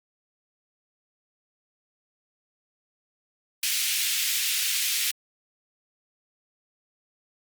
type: high-pass noise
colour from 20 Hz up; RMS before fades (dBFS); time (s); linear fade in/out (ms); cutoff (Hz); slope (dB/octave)
pink; -26; 3.63-5.11; 2; 2300; 24
effects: Opus 32 kbps